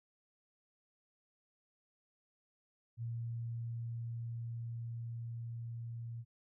sine tone with level ramp, 116.54 Hz, A#2, in tune, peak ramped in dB -37 to -41 dBFS, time 2.97-6.25 s, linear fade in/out 50 ms, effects none

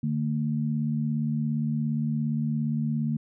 sine tone pair together, 148.8 / 226.1 Hz, D3 / A3, +23 / +47 cents, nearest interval perfect fifth, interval 724 cents, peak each -27 dBFS, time 0.03-3.17 s, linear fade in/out 5 ms, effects none

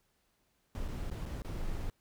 brown noise with dropouts, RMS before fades -37 dBFS, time 0.75-1.9 s, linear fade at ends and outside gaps 1 ms, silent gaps 0.881-0.885 / 1.101-1.114 / 1.255-1.26 / 1.42-1.447 s, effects pink hiss -75 dBFS RMS until 2 s

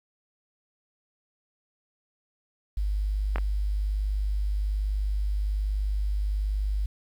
sine tone, 50.6 Hz, G#1, 44 cents flat, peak -24 dBFS, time 2.77-6.86 s, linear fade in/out 5 ms
clicks, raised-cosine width 0.5 ms, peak -14 / -20 dBFS, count 2, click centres 3.359 / 3.383 s
effects 9-bit

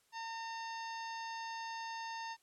harmonic tone with a mistuned harmonic, 910 Hz, A#5, 42 cents flat, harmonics 1 / 2 / 3 / 4 / 5 / 6 / 7, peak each -42 / -48 / -53 / -56 / -55 / -54 / -58 dBFS, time 0.12-2.37 s, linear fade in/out 50 ms, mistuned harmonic 6, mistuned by -81 cents, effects white hiss -73 dBFS RMS until 2.42 s + low-pass 11000 Hz 12 dB/octave

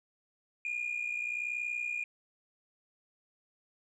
sine tone pair together, 2415 / 2476 Hz, D7 / D#7, +48 / -9 cents, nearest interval unison, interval 43 cents, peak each -33 / -36 dBFS, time 0.65-2.04 s, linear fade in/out 2 ms, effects tanh soft clip ceiling -28 dBFS

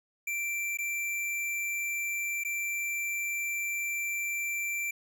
square tone with dropouts, 2349 Hz, D7, in tune, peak -31 dBFS, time 0.27-4.91 s, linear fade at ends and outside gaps 5 ms, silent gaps 0.773-0.786 / 2.437-2.448 s, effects none

